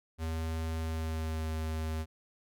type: tone with pitch glide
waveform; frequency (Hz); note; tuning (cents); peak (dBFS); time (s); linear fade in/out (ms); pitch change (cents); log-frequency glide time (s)
square; 80.7 to 79.31; E2 to D#2; -36 to +34; -33; 0.18-2.06; 50; -30; 0.79-1.48
effects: none